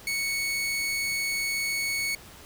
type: tone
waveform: sawtooth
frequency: 2217 Hz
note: C#7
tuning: in tune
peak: -23 dBFS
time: 0.07-2.15 s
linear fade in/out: 2 ms
effects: pink hiss -48 dBFS RMS until 2.45 s